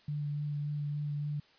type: tone with vibrato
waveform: sine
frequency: 146.83 Hz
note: D3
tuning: in tune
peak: -32 dBFS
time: 0.08-1.4 s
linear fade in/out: 5 ms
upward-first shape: sine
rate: 3.5 Hz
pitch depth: 13 cents each way
effects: white hiss -63 dBFS RMS until 1.58 s + resampled to 11025 Hz